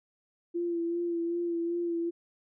sine tone with vibrato, 341.2 Hz, F4, 40 cents flat, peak -28 dBFS, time 0.54-2.11 s, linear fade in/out 20 ms, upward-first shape sine, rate 2.6 Hz, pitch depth 27 cents each way, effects none

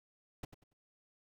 brown noise with echo, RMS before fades -41 dBFS, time 0.43-0.45 s, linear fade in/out 5 ms, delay 94 ms, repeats 3, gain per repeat -12 dB, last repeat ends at 0.732 s, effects none

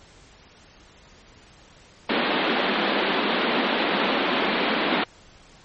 pink band-pass noise, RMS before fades -23 dBFS, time 2.09-5.04 s, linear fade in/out 5 ms, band 200 to 3900 Hz, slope 48 dB/octave, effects pink hiss -51 dBFS RMS until 5.64 s + MP3 32 kbps

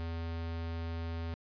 square tone, 83 Hz, E2, 12 cents sharp, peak -36 dBFS, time 0-1.34 s, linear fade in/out 0 ms, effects resampled to 11025 Hz

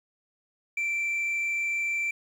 sine tone with frequency modulation, 2344 Hz, D7, 4 cents flat, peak -23 dBFS, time 0.77-2.11 s, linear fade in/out 5 ms, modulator 33.6 Hz, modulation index 0.61, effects tanh soft clip ceiling -25 dBFS + 9-bit

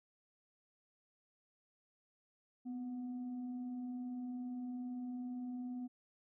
sine tone with frequency modulation, 249.8 Hz, B3, 20 cents sharp, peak -40 dBFS, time 2.65-5.88 s, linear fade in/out 20 ms, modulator 482 Hz, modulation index 0.21, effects none

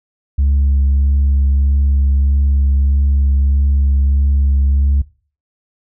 sine tone with vibrato, 69.3 Hz, C#2, in tune, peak -8 dBFS, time 0.38-5.02 s, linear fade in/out 10 ms, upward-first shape triangle, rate 1.6 Hz, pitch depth 18 cents each way, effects noise-tail reverb RT60 0.4 s tail -20 dB re dry + tanh soft clip ceiling -8 dBFS

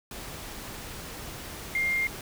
sine tone in noise, 2115 Hz, C7, 18 cents sharp, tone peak -24 dBFS, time 1.75-2.07 s, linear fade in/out 2 ms, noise pink, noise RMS -40 dBFS, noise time 0.11-2.21 s, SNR +13 dB, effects none

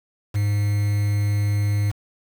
triangle tone with quantisation, 102.8 Hz, G#2, 17 cents flat, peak -16 dBFS, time 0.34-1.92 s, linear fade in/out 20 ms, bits 6, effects none

